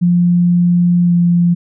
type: tone with pitch glide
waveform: sine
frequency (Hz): 175.2 to 173.39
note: F3 to F3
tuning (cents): +6 to -12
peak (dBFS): -8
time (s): 0.01-1.55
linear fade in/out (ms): 20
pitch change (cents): -18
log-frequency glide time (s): 1.04-1.13
effects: none